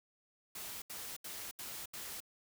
white noise bursts, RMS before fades -45 dBFS, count 5, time 0.55-2.204 s, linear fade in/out 5 ms, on 270 ms, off 76 ms, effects none

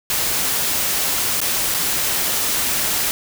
white noise with dropouts, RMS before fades -20 dBFS, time 0.1-3.11 s, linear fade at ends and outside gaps 0 ms, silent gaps 1.404-1.415 / 1.741-1.746 s, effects none

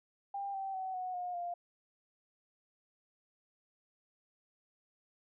sine tone with pitch steps, 796 / 775.6 / 755.7 / 736.3 / 717.4 / 699 Hz, G5 / G5 / F#5 / F#5 / F5 / F5, +26 / -19 / +36 / -9 / +46 / +1 cents, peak -36 dBFS, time 0.34-1.54 s, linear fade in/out 5 ms, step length 200 ms, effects none

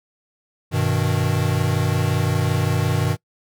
square chord, G augmented, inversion none, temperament equal, 98 / 123.47 / 155.56 Hz, G2 / B2 / D#3, 0 / 0 / 0 cents, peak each -23 dBFS, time 0.71-3.17 s, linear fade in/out 50 ms, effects noise-tail reverb RT60 0.1 s tail -23 dB re dry

